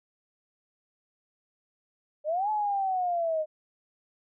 sine linear two-way sweep, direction up then down, 579 to 862 to 611 Hz, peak -25 dBFS, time 2.24-3.46 s, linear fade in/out 50 ms, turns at 2.5 s, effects none

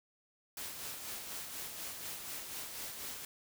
white noise with tremolo, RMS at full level -42 dBFS, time 0.57-3.25 s, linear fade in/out 2 ms, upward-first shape sine, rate 4.1 Hz, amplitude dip 40%, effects none

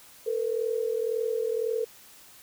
sine tone pair together, 446.9 / 488.8 Hz, A4 / B4, +27 / -18 cents, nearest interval major second, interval 155 cents, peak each -27 / -30 dBFS, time 0.26-1.85 s, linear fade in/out 10 ms, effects white hiss -52 dBFS RMS until 2.42 s

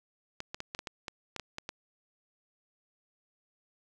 clicks, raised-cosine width 0.2 ms, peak -20 dBFS, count 11, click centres 0.404 / 0.545 / 0.604 / 0.749 / 0.791 / 0.872 / 1.082 / 1.363 / 1.397 / 1.584 / 1.691 s, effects none

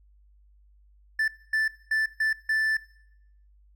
triangle tone bursts at uneven times, 1760 Hz, A6, in tune, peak -20 dBFS, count 5, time 1.19-1.28 / 1.53-1.68 / 1.91-2.06 / 2.2-2.33 / 2.49-2.77 s, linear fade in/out 5 ms, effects noise-tail reverb RT60 0.8 s tail -20 dB re dry + added 50 Hz sine -55 dBFS peak until 3.75 s

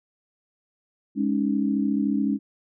sine chord, Ab suspended fourth, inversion none, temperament equal, 207.7 / 277.2 / 311.1 Hz, Ab3 / Db4 / Eb4, 0 / 0 / 0 cents, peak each -24 / -24 / -29 dBFS, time 1.15-2.39 s, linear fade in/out 50 ms, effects none

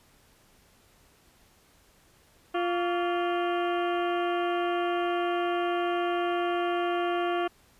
harmonic tone with a mistuned harmonic, 349.2 Hz, F4, in tune, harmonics 1 / 2 / 3 / 4 / 5 / 6 / 7 / 8 / 9, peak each -28 / -30 / -35 / -37 / -42 / -46 / -45 / -42 / -45 dBFS, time 2.54-7.48 s, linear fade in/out 10 ms, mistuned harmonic 3, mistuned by +140 cents, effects pink hiss -61 dBFS RMS until 7.79 s + resampled to 32000 Hz

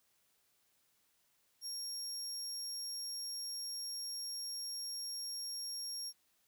30% pulse tone, 5570 Hz, F8, 5 cents flat, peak -36 dBFS, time 1.61-6.13 s, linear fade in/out 50 ms, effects white hiss -75 dBFS RMS until 6.47 s

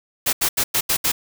white noise bursts at uneven times, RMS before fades -19 dBFS, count 6, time 0.26-0.33 / 0.41-0.49 / 0.57-0.64 / 0.74-0.81 / 0.89-0.97 / 1.04-1.12 s, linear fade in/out 10 ms, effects none

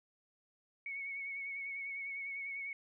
sine tone with vibrato, 2217 Hz, C#7, in tune, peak -39 dBFS, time 0.86-2.73 s, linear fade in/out 2 ms, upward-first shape triangle, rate 10 Hz, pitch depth 40 cents each way, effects none

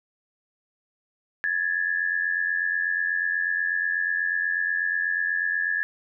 sine tone pair together, 1671.8 / 1760 Hz, G#6 / A6, +11 / 0 cents, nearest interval minor second, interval 89 cents, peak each -25 / -26 dBFS, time 1.44-5.83 s, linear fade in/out 0 ms, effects none

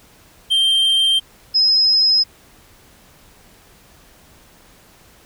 triangle / sine tone pair in turn, 3157 / 5104 Hz, G7 / D#8, +12 / +43 cents, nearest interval minor sixth, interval 831 cents, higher second, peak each -11 dBFS, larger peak neither, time 0.5-1.2 / 1.54-2.24 s, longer neither, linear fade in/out 20 ms, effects pink hiss -49 dBFS RMS until 5.25 s

